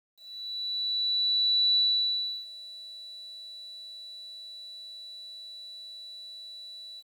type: tone with ADSR envelope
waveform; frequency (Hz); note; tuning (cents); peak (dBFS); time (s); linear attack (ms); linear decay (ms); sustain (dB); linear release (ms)
sine; 3951; B7; 0; -20; 0.16-7.03; 1600; 690; -21; 42
effects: 10-bit